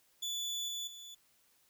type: tone with level steps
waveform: 30% pulse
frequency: 3465 Hz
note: A7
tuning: 27 cents flat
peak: -33 / -35 / -45 dBFS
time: 0.22-1.15 s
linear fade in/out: 10 ms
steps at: 0.68 / 0.87 s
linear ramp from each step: 5 ms
effects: white hiss -70 dBFS RMS until 1.69 s